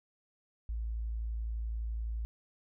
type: tone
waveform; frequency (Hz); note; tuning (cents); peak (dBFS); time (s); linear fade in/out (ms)
sine; 55.9; A1; +28; -33; 0.69-2.25; 0
effects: none